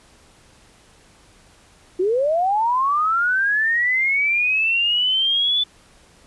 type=linear sweep; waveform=sine; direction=up; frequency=348.4 to 3500 Hz; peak=-16 dBFS; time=1.99-5.64 s; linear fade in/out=10 ms; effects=pink hiss -52 dBFS RMS until 6.26 s + resampled to 24000 Hz